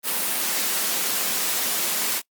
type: high-pass noise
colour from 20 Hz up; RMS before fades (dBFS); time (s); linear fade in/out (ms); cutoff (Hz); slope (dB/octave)
white; -24; 0.03-2.22; 50; 170; 48
effects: noise-tail reverb RT60 0.1 s tail -22 dB re dry + Opus 32 kbps